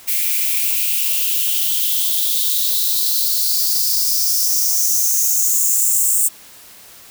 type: noise with high-pass filter sweep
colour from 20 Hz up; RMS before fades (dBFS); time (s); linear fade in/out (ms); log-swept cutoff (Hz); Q
violet; -17; 0.07-6.29; 20; 2200 to 8000; 5.6
effects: white hiss -42 dBFS RMS until 7.1 s